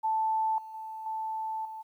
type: tone with level steps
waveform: sine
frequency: 880 Hz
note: A5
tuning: in tune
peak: -25 / -41 / -37 / -31 / -38 dBFS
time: 0.03-1.83 s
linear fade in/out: 20 ms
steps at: 0.58 / 0.74 / 1.06 / 1.65 s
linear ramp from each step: 2 ms
effects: 11-bit